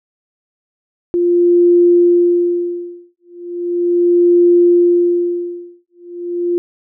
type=tone with tremolo; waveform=sine; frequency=349.2 Hz; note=F4; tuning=in tune; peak=-6 dBFS; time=1.14-6.58 s; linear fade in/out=0 ms; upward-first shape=sine; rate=0.37 Hz; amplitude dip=100%; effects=none